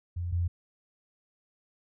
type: tone pair in turn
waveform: sine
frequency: 87.3 / 86.86 Hz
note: F2 / F2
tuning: 0 / -9 cents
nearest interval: unison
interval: 9 cents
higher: first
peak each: -30 / -25 dBFS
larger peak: second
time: 0.16-0.32 / 0.32-0.48 s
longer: neither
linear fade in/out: 10 ms
effects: none